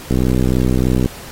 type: click train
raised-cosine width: 3 ms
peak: -3 dBFS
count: 61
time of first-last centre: 0.11-1.059 s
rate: 63.2 Hz
effects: pink hiss -35 dBFS RMS until 1.31 s + AAC 48 kbps